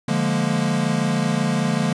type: chord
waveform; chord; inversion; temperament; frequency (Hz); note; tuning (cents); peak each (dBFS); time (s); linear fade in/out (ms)
square; Bb dominant seventh; first; equal; 146.83 / 174.61 / 207.7 / 233.1; D3 / F3 / Ab3 / Bb3; 0 / 0 / 0 / 0; -25; 0.08-1.93; 5
effects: resampled to 22050 Hz + 9-bit